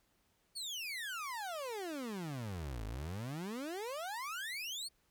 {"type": "exponential two-way sweep", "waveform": "30% pulse", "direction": "down then up", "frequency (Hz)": [4557, 50.6, 4557], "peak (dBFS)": -37, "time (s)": [0.55, 4.89], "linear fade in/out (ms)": 20, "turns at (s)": 2.85, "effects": ["pink hiss -75 dBFS RMS until 5.1 s"]}